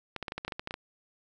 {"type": "clicks", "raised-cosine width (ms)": 0.3, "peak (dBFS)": -19, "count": 12, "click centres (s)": [0.163, 0.227, 0.282, 0.321, 0.38, 0.449, 0.48, 0.522, 0.595, 0.674, 0.709, 0.741], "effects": []}